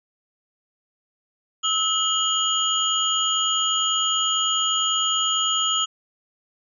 sine tone cluster, 1294 / 2904 / 3201 / 6850 Hz, E6 / F#7 / G7 / A8, -32 / -33 / +36 / -47 cents, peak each -25 dBFS, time 1.63-5.86 s, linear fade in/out 20 ms, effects none

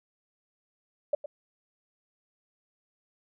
sine tone with echo, 584 Hz, D5, 10 cents flat, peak -21 dBFS, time 1.13-1.15 s, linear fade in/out 5 ms, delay 110 ms, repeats 1, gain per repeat -13 dB, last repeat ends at 1.26 s, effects none

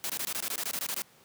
white noise bursts, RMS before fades -33 dBFS, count 13, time 0.04-1.02 s, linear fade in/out 0 ms, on 56 ms, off 21 ms, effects pink hiss -59 dBFS RMS until 1.24 s + high-pass 150 Hz 12 dB/octave

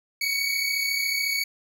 25% pulse tone pair together, 2232 / 2266 Hz, C#7 / C#7, +11 / +37 cents, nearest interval unison, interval 26 cents, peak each -21 / -25 dBFS, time 0.21-1.44 s, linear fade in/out 5 ms, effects none

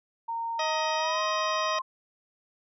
sine tone with pitch glide, 921 to 1051.9 Hz, A#5 to C6, -21 to +9 cents, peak -29 dBFS, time 0.28-1.82 s, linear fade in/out 10 ms, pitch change +230 cents, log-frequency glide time 0.97-1.22 s
harmonic tone, 629 Hz, D#5, 19 cents sharp, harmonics 1 / 2 / 3 / 4 / 5 / 6 / 8 / 9, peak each -31 / -34 / -36 / -37 / -38 / -39 / -40 / -41 dBFS, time 0.59-1.79 s, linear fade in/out 5 ms
effects none

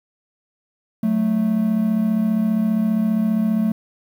triangle tone pair together, 185 / 220 Hz, F#3 / A3, 0 / 0 cents, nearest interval minor third, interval 300 cents, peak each -21 / -15 dBFS, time 1.03-3.72 s, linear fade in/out 5 ms, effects 8-bit

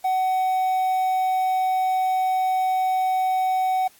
triangle tone with quantisation, 750 Hz, F#5, 23 cents sharp, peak -17 dBFS, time 0.04-3.88 s, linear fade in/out 10 ms, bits 7, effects white hiss -55 dBFS RMS until 3.99 s + AAC 64 kbps

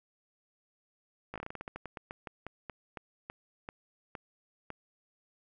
slowing click train, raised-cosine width 0.5 ms, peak -25 dBFS, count 22, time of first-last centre 1.34-4.703 s, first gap 17 ms, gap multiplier 1.19, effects none

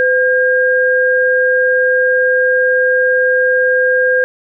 sine tone pair together, 508.1 / 1613 Hz, B4 / G6, +49 / +49 cents, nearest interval octave + minor sixth, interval 2000 cents, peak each -12 dBFS, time 0-4.24 s, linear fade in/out 0 ms, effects none

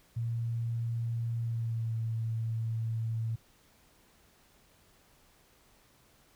sine tone with pitch glide, 116.2 to 113.09 Hz, A#2 to A2, -5 to +48 cents, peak -30 dBFS, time 0.16-3.36 s, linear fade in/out 10 ms, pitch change -47 cents, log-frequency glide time 1.41-1.95 s, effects pink hiss -64 dBFS RMS until 6.35 s

